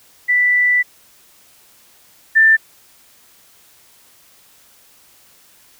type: tone pair in turn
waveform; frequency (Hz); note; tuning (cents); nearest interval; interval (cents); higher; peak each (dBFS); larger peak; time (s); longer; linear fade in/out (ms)
sine; 1975.5 / 1779.4; B6 / A6; 0 / +19; major second; 181; first; -11 / -7; second; 0.28-0.83 / 2.35-2.57; first; 20
effects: white hiss -50 dBFS RMS until 5.79 s